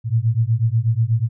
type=beating tone pair; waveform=sine; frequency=110 / 118.2 Hz; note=A2 / A#2; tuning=0 / +24 cents; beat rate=8.2 Hz; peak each=-18 dBFS; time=0.04-1.29 s; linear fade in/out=50 ms; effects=none